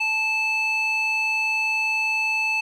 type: tone with band-pass filter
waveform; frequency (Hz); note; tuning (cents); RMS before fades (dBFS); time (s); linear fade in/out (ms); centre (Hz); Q
square; 875; A5; -10; -23; 0-2.61; 10; 2600; 3.3
effects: none